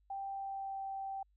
sine tone with pitch glide, 785 to 778.7 Hz, G5 to G5, +2 to -12 cents, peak -38 dBFS, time 0.1-1.23 s, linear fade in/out 5 ms, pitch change -14 cents, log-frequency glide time 0.3-0.82 s, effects added 50 Hz sine -68 dBFS peak until 1.36 s

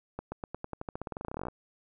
accelerating click train, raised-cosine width 1 ms, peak -22 dBFS, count 25, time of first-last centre 0.19-1.484 s, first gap 130 ms, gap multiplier 0.91, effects none

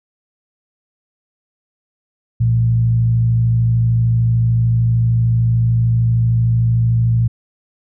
sine tone with frequency modulation, 116.54 Hz, A#2, in tune, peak -11 dBFS, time 2.4-7.28 s, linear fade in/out 10 ms, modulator 53.3 Hz, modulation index 0.4, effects none

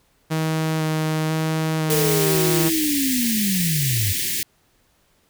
sawtooth tone with vibrato, 157.7 Hz, D#3, 24 cents sharp, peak -16 dBFS, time 0.3-2.7 s, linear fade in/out 20 ms, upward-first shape square, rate 1 Hz, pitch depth 10 cents each way
sine linear sweep, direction down, 460.2 to 91 Hz, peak -20 dBFS, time 1.89-4.13 s, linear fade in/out 10 ms
white band-stop noise, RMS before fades -24 dBFS, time 1.9-4.43 s, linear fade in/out 2 ms, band 400 to 1700 Hz, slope 96 dB/octave
effects pink hiss -62 dBFS RMS until 5.29 s

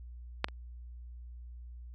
clicks, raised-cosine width 0.3 ms, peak -11 / -29 dBFS, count 2, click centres 0.444 / 0.485 s, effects added 60 Hz sine -44 dBFS peak until 1.94 s

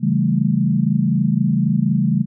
sine chord, A dominant seventh, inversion first, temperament equal, 138.59 / 164.81 / 196 / 220 Hz, C#3 / E3 / G3 / A3, 0 / 0 / 0 / 0 cents, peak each -20 / -20 / -19 / -20 dBFS, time 0-2.26 s, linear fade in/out 50 ms, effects none

